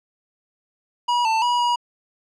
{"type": "tone with pitch steps", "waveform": "square", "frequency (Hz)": [966, 890, 969, 963], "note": ["B5", "A5", "B5", "B5"], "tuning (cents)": [-39, 20, -33, -44], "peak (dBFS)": -18, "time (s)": [1.08, 1.76], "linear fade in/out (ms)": 10, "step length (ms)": 170, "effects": ["low-pass 5000 Hz 12 dB/octave"]}